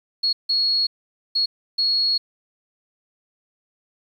sine tone bursts at uneven times, 4327 Hz, C#8, 43 cents flat, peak -17 dBFS, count 4, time 0.23-0.33 / 0.49-0.87 / 1.35-1.46 / 1.78-2.18 s, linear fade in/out 10 ms, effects 9-bit

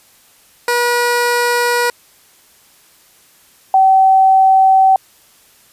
15% pulse / sine tone pair in turn, 482.5 / 765.9 Hz, B4 / G5, -40 / -40 cents, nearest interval minor sixth, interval 800 cents, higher second, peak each -6 dBFS, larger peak neither, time 0.68-1.9 / 3.74-4.96 s, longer neither, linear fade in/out 2 ms, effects white hiss -49 dBFS RMS until 5.72 s + resampled to 32000 Hz

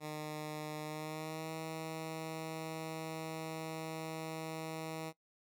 10% pulse tone with pitch glide, 152.7 to 159.92 Hz, D#3 to D#3, -32 to +48 cents, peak -32 dBFS, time 0-5.13 s, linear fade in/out 50 ms, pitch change +80 cents, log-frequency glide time 0.82-1.52 s, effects noise-tail reverb RT60 0.1 s tail -19 dB re dry

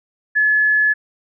sine tone, 1712 Hz, A6, 48 cents flat, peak -12 dBFS, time 0.35-0.94 s, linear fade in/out 20 ms, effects none

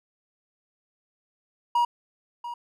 triangle tone with echo, 955 Hz, A#5, 42 cents sharp, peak -17 dBFS, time 1.75-1.85 s, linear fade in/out 5 ms, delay 690 ms, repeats 1, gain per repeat -13 dB, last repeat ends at 2.54 s, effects none

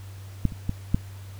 clicks, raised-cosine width 5 ms, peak -8 / -23 / -13 / -7 dBFS, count 4, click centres 0.453 / 0.522 / 0.694 / 0.945 s, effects added 97 Hz sine -38 dBFS peak until 1.39 s + pink hiss -51 dBFS RMS until 1.39 s

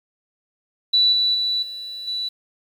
sine tone with level steps, 3956 Hz, B7, 2 cents sharp, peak -13 / -16 / -19 / -30 / -23 dBFS, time 0.93-2.29 s, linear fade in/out 10 ms, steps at 1.12 / 1.34 / 1.62 / 2.07 s, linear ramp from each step 10 ms, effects 8-bit

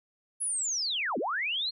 sine linear two-way sweep, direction down then up, 10620 to 207.7 to 4313 Hz, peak -28 dBFS, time 0.4-1.71 s, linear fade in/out 20 ms, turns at 1.18 s, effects none

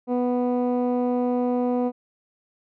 15% pulse tone with low-pass filter, 246.9 Hz, B3, in tune, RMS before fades -23 dBFS, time 0.07-1.92 s, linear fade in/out 50 ms, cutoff 560 Hz, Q 0.75, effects none

